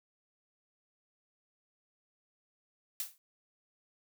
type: noise with exponential decay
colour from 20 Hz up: blue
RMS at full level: -33 dBFS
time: 3-3.18 s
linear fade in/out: 1 ms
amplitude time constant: 38 ms
effects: none